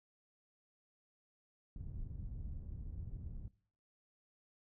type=low-pass noise; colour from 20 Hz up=pink; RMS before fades=-45 dBFS; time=1.76-3.48 s; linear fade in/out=2 ms; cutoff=110 Hz; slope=12 dB/octave; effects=noise-tail reverb RT60 0.5 s tail -21 dB re dry